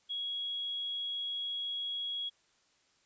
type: tone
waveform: sine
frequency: 3322 Hz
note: G#7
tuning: in tune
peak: -34 dBFS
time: 0.09-2.3 s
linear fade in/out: 20 ms
effects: white hiss -70 dBFS RMS until 3.05 s + resampled to 16000 Hz